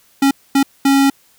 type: tone bursts at uneven times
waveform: square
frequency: 275 Hz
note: C#4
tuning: 14 cents flat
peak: -10 dBFS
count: 3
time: 0.22-0.31 / 0.55-0.63 / 0.85-1.1 s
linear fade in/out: 5 ms
effects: white hiss -53 dBFS RMS until 1.38 s